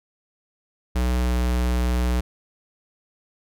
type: tone with pitch glide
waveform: square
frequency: 61.74 to 61.21 Hz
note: B1 to B1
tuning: 0 to -15 cents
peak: -20 dBFS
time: 0.95-2.21 s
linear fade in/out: 10 ms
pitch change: -15 cents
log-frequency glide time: 1.21-1.28 s
effects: none